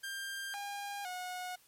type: tone with pitch steps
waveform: sawtooth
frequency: 1592 / 808 / 728 Hz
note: G6 / G#5 / F#5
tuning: +26 / -48 / -28 cents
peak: -35 dBFS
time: 0.03-1.56 s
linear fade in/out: 10 ms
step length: 510 ms
effects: white hiss -65 dBFS RMS until 1.67 s + MP3 64 kbps